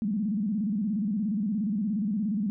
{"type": "tone with vibrato", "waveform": "sine", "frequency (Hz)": 207.7, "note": "G#3", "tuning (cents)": 0, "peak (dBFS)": -25, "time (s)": [0.02, 2.5], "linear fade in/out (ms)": 0, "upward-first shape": "square", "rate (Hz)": 17, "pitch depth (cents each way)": 130, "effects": []}